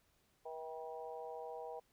harmonic tone with a mistuned harmonic, 160.6 Hz, E3, 45 cents flat, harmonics 3 / 4 / 5 / 6, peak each -47 / -50 / -49 / -54 dBFS, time 0.45-1.8 s, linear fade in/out 10 ms, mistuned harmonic 5, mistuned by -36 cents, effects pink hiss -75 dBFS RMS until 1.92 s

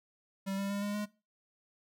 square tone with pitch steps, 194.4 / 197.8 / 201.3 / 204.8 / 208.4 Hz, G3 / G3 / G3 / G#3 / G#3, -14 / +16 / +46 / -24 / +6 cents, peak -34 dBFS, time 0.46-1.06 s, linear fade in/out 20 ms, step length 120 ms, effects noise-tail reverb RT60 0.3 s tail -20 dB re dry

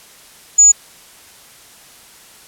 sine tone, 6900 Hz, A8, 35 cents flat, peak -4 dBFS, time 0.58-0.72 s, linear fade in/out 10 ms, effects white hiss -43 dBFS RMS until 2.47 s + low-pass 12000 Hz 12 dB/octave

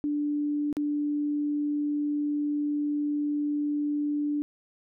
sine tone with dropouts, 293.7 Hz, D4, in tune, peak -25 dBFS, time 0.04-4.42 s, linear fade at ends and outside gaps 0 ms, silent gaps 0.728-0.768 s, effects none

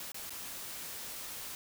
white noise with dropouts, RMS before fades -43 dBFS, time 0-1.55 s, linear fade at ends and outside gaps 1 ms, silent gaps 0.119-0.144 / 0.296-0.305 s, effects none

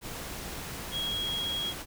sine tone in noise, 3294 Hz, G#7, 15 cents flat, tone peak -30 dBFS, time 0.91-1.74 s, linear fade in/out 50 ms, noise pink, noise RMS -39 dBFS, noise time 0.01-1.86 s, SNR +6 dB, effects none

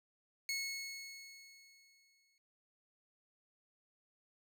20% pulse tone with exponential decay, 2190 Hz, C#7, 22 cents flat, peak -30 dBFS, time 0.49-2.38 s, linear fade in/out 1 ms, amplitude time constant 410 ms, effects none

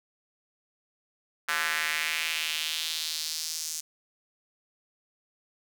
square tone with high-pass filter sweep, 79.2 Hz, D#2, 31 cents sharp, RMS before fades -31 dBFS, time 1.48-3.81 s, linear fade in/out 10 ms, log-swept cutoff 1500 to 6400 Hz, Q 2.3, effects none

